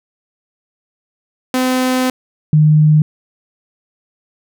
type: tone pair in turn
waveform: sawtooth / sine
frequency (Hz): 255.9 / 152.91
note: C4 / D#3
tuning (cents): -38 / -30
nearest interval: major sixth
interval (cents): 892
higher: first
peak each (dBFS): -9 / -6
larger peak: second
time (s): 1.54-2.1 / 2.53-3.02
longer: first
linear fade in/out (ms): 2
effects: none